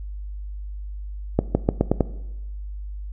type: accelerating click train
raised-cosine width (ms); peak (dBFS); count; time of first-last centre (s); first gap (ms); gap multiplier
2; -3; 6; 1.39-2.007; 160; 0.87
effects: noise-tail reverb RT60 1.0 s tail -17 dB re dry + added 50 Hz sine -30 dBFS peak until 3.12 s